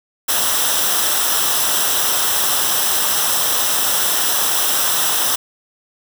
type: noise with comb filter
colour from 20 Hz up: white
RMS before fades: -17 dBFS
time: 0.28-5.36 s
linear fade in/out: 10 ms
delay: 0.44 ms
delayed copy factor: -0.65
effects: none